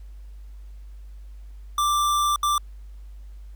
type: tone bursts at uneven times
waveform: square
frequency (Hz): 1178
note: D6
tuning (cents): +5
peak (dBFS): -20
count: 2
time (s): 1.78-2.36 / 2.43-2.58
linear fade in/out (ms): 2
effects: added 50 Hz sine -38 dBFS peak until 3.55 s + pink hiss -64 dBFS RMS until 3.55 s